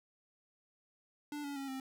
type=tone with pitch steps; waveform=square; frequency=293.7 / 283.7 / 274 / 264.7 Hz; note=D4 / C#4 / C#4 / C4; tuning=0 / +40 / -20 / +20 cents; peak=-40 dBFS; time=1.32-1.8 s; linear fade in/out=2 ms; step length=120 ms; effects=none